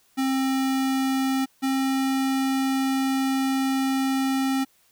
square tone pair in turn, 265.9 / 267.1 Hz, C4 / C4, +28 / +36 cents, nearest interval unison, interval 8 cents, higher second, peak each -22 dBFS, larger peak neither, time 0.17-1.46 / 1.62-4.65 s, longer second, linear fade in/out 20 ms, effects white hiss -62 dBFS RMS until 4.91 s

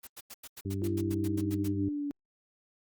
white noise bursts, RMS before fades -45 dBFS, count 13, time 0.03-1.683 s, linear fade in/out 10 ms, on 45 ms, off 89 ms
harmonic tone, 97.7 Hz, G2, 5 cents flat, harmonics 1 / 2 / 3 / 4, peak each -33 / -38 / -38 / -41 dBFS, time 0.65-1.89 s, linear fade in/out 5 ms
sine linear sweep, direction down, 340 to 285.4 Hz, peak -31 dBFS, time 0.82-2.11 s, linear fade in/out 0 ms
effects Opus 32 kbps

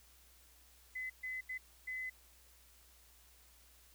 sine tone bursts at uneven times, 2024 Hz, B6, 42 cents sharp, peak -39 dBFS, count 4, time 0.95-1.1 / 1.23-1.41 / 1.49-1.58 / 1.87-2.1 s, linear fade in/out 10 ms, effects added 60 Hz sine -66 dBFS peak until 3.94 s + white hiss -65 dBFS RMS until 3.94 s

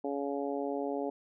harmonic tone, 140.7 Hz, C#3, 26 cents sharp, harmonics 2 / 3 / 4 / 5 / 6, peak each -36 / -36 / -38 / -40 / -43 dBFS, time 0.04-1.1 s, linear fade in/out 5 ms, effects none

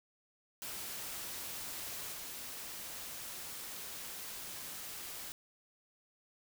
white noise with level steps, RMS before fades -43 / -45 dBFS, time 0.62-5.32 s, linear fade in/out 0 ms, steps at 2.12 s, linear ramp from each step 20 ms, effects none

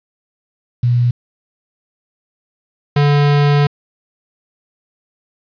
sine / square tone pair in turn, 121.4 / 144.74 Hz, B2 / D3, -29 / -25 cents, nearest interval minor third, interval 304 cents, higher second, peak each -10 dBFS, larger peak neither, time 0.83-1.11 / 2.96-3.67 s, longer second, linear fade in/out 5 ms, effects resampled to 11025 Hz + 7-bit

